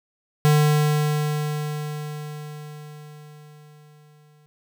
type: tone with exponential decay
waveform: square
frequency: 150 Hz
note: D3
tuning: 37 cents sharp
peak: -14 dBFS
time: 0.45-4.46 s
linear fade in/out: 0 ms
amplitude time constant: 870 ms
effects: none